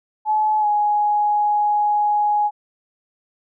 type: tone with pitch glide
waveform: sine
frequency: 857 to 834 Hz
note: A5 to G#5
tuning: -46 to +7 cents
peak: -15 dBFS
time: 0.25-2.51 s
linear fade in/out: 50 ms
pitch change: -47 cents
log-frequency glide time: 0.6-0.66 s
effects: none